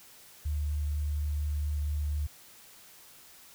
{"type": "tone with vibrato", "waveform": "sine", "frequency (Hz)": 74.1, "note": "D2", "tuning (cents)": 16, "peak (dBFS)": -28, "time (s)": [0.45, 2.27], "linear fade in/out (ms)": 10, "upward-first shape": "sine", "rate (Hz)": 4.2, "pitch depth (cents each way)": 9, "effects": ["white hiss -54 dBFS RMS until 3.54 s"]}